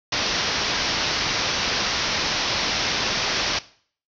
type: low-pass noise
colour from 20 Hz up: white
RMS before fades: -24 dBFS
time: 0.12-3.59 s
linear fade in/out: 5 ms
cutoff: 5900 Hz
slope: 96 dB/octave
effects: noise-tail reverb RT60 0.5 s tail -18 dB re dry

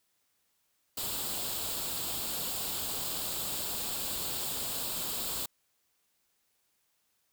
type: noise with comb filter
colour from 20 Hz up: white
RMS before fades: -35 dBFS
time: 0.97-5.46 s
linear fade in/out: 5 ms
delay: 0.25 ms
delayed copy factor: +0.6
effects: white hiss -75 dBFS RMS until 7.32 s

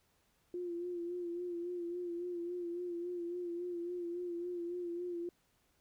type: tone with vibrato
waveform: sine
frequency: 349.2 Hz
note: F4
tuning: in tune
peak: -37 dBFS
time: 0.54-5.29 s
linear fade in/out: 2 ms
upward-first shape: sine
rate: 3.6 Hz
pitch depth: 41 cents each way
effects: pink hiss -74 dBFS RMS until 5.8 s

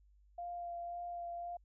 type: tone with vibrato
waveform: sine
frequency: 695 Hz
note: F5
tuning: 9 cents flat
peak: -40 dBFS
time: 0.38-1.57 s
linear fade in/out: 5 ms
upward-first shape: sine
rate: 1.9 Hz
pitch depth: 13 cents each way
effects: added 50 Hz sine -63 dBFS peak until 1.64 s

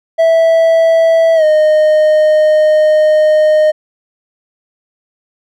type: tone with pitch glide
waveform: triangle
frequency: 656 to 615.6 Hz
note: E5 to D#5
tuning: -9 to -19 cents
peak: -4 dBFS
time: 0.18-3.72 s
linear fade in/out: 20 ms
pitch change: -110 cents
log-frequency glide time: 1.35-1.44 s
effects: none

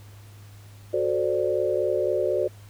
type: chord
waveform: sine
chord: D dominant seventh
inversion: first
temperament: equal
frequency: 370 / 440 / 523.3 / 587.3 Hz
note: F#4 / A4 / C5 / D5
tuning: 0 / 0 / 0 / 0 cents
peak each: -26 / -29 / -27 / -26 dBFS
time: 0.93-2.48 s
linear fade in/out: 10 ms
effects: added 102 Hz sine -44 dBFS peak until 2.69 s + pink hiss -54 dBFS RMS until 2.69 s

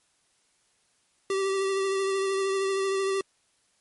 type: tone with vibrato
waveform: square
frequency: 388.4 Hz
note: G4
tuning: 16 cents flat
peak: -25 dBFS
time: 1.3-3.21 s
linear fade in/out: 2 ms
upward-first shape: triangle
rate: 13 Hz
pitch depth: 25 cents each way
effects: white hiss -68 dBFS RMS until 3.8 s + MP3 48 kbps

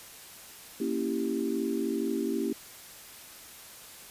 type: chord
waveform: sine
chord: A# diminished seventh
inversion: none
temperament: equal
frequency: 233.1 / 277.2 / 329.6 / 392 Hz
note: A#3 / C#4 / E4 / G4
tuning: 0 / 0 / 0 / 0 cents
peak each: -33 dBFS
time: 0.8-2.53 s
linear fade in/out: 5 ms
effects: white hiss -48 dBFS RMS until 4.1 s + resampled to 32000 Hz

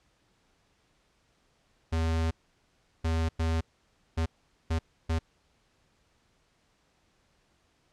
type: tone bursts at uneven times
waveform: square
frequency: 81.4 Hz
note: E2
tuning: 21 cents flat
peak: -26 dBFS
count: 6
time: 1.92-2.31 / 3.04-3.29 / 3.39-3.61 / 4.17-4.26 / 4.7-4.79 / 5.09-5.19 s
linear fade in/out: 10 ms
effects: pink hiss -69 dBFS RMS until 7.92 s + low-pass 7000 Hz 12 dB/octave

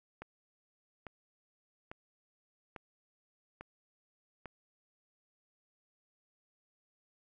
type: click train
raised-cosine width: 0.5 ms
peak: -29 dBFS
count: 6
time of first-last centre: 0.22-4.457 s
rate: 1.18 Hz
effects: none

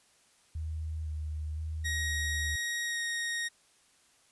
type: tone with vibrato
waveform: sine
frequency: 77.78 Hz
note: D#2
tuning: in tune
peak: -33 dBFS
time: 0.55-2.56 s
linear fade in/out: 5 ms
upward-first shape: square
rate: 0.98 Hz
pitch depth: 22 cents each way
type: tone with pitch glide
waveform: sawtooth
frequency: 1886 to 1868.6 Hz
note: A#6 to A#6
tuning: +20 to +4 cents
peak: -28 dBFS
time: 1.84-3.49 s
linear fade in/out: 20 ms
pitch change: -16 cents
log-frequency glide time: 2.84-3 s
effects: white hiss -65 dBFS RMS until 4.31 s + resampled to 24000 Hz

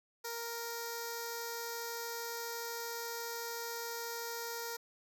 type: tone with notch filter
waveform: 5% pulse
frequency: 466.2 Hz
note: A#4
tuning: in tune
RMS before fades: -41 dBFS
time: 0.24-4.77 s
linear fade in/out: 10 ms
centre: 2900 Hz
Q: 0.61
effects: none

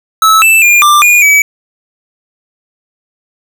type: tone with pitch steps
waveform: square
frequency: 1303 / 2646 / 2409 / 1185 / 2436 / 2285 Hz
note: E6 / E7 / D7 / D6 / D#7 / D7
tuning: -20 / +6 / +43 / +15 / -37 / -48 cents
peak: -4 dBFS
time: 0.22-1.42 s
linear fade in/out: 2 ms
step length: 200 ms
effects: none

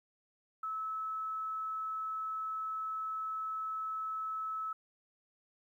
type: tone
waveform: sine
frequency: 1300 Hz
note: E6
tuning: 24 cents flat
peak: -35 dBFS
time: 0.63-4.73 s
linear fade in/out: 5 ms
effects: 12-bit

